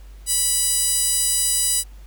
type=tone with high-pass filter; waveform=15% pulse; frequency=984 Hz; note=B5; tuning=7 cents flat; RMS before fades=-20 dBFS; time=0.26-1.84 s; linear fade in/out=50 ms; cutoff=7200 Hz; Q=2.8; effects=added 49 Hz sine -38 dBFS peak until 2.06 s + pink hiss -55 dBFS RMS until 2.06 s

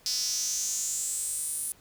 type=tone with high-pass filter sweep; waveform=sawtooth; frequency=250 Hz; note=B3; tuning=21 cents sharp; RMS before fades=-31 dBFS; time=0.06-1.72 s; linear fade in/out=0 ms; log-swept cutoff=5100 to 10000 Hz; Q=6.3; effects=pink hiss -59 dBFS RMS until 1.8 s

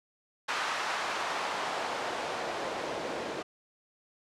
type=noise with band-pass filter sweep; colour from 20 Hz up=white; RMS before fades=-34 dBFS; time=0.48-3.43 s; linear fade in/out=10 ms; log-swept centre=1200 to 430 Hz; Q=1.2; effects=low-pass 7000 Hz 12 dB/octave

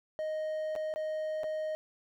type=tone with dropouts; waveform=triangle; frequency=622.3 Hz; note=D#5; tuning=in tune; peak=-30 dBFS; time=0.19-1.75 s; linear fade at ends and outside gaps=0 ms; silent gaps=0.753-0.761 / 0.939-0.96 / 1.434-1.441 s; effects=none

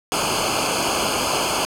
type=noise with comb filter; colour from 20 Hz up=pink; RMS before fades=-21 dBFS; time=0.12-1.65 s; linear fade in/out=0 ms; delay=0.53 ms; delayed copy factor=-0.95; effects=low-pass 10000 Hz 12 dB/octave

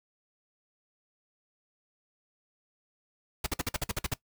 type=noise bursts; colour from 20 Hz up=pink; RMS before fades=-30 dBFS; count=10; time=3.44-4.14 s; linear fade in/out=5 ms; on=25 ms; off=50 ms; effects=noise-tail reverb RT60 0.1 s tail -19 dB re dry

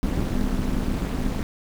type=noise with amplitude modulation; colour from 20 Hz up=brown; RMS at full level=-20 dBFS; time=0.03-1.43 s; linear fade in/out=0 ms; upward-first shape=sine; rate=224 Hz; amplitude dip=100%; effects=none

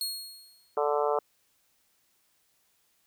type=tone with exponential decay; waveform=sawtooth; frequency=4300 Hz; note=C8; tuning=47 cents sharp; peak=-25 dBFS; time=0.01-0.75 s; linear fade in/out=1 ms; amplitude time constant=160 ms
type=harmonic tone; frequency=146.83 Hz; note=D3; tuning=in tune; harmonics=3 / 4 / 5 / 6 / 7 / 8 / 9; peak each=-28 / -30 / -32 / -34 / -35 / -36 / -37 dBFS; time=0.77-1.19 s; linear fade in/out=2 ms
effects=white hiss -70 dBFS RMS until 3.06 s

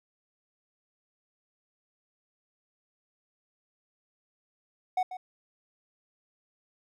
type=tone with echo; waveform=triangle; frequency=740 Hz; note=F#5; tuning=in tune; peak=-22 dBFS; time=4.97-5.03 s; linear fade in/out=5 ms; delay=140 ms; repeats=1; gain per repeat=-12 dB; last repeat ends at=5.17 s; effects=none

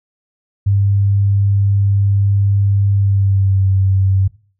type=tone with pitch glide; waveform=sine; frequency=99.8 to 96.07 Hz; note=G2 to G2; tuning=+32 to -34 cents; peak=-10 dBFS; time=0.66-4.28 s; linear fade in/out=10 ms; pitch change=-66 cents; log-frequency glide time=2.94-3.66 s; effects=noise-tail reverb RT60 0.4 s tail -19 dB re dry

